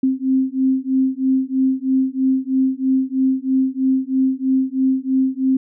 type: beating tone pair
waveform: sine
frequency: 261.7 / 264.8 Hz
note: C4 / C4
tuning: 0 / +21 cents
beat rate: 3.1 Hz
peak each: -18 dBFS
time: 0.03-5.57 s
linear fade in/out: 5 ms
effects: none